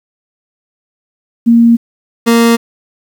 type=tone pair in turn; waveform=sine / 30% pulse; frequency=233.1 / 232.1 Hz; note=A#3 / A#3; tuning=0 / -7 cents; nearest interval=unison; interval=7 cents; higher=first; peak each=-3 dBFS; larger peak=neither; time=1.46-1.77 / 2.26-2.57 s; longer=neither; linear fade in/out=20 ms; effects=7-bit